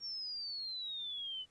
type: exponential sweep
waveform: sine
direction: down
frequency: 5588 to 2976 Hz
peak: -39 dBFS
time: 0-1.46 s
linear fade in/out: 50 ms
effects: pink hiss -71 dBFS RMS until 1.5 s + resampled to 22050 Hz